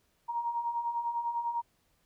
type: beating tone pair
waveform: sine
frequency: 932.3 / 942.3 Hz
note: A#5 / A#5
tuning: 0 / +18 cents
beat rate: 10 Hz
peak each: -38 / -31 dBFS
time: 0.28-1.62 s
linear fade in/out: 20 ms
effects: pink hiss -72 dBFS RMS until 2.05 s